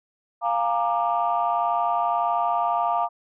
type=chord; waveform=sine; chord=Bb dominant seventh; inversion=second; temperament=equal with one note detuned; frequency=698.5 / 830.6 / 932.3 / 1186.3 Hz; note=F5 / Ab5 / Bb5 / D6; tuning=0 / 0 / 0 / +17 cents; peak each=-23 / -29 / -25 / -26 dBFS; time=0.41-3.09 s; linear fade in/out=50 ms; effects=tanh soft clip ceiling -12 dBFS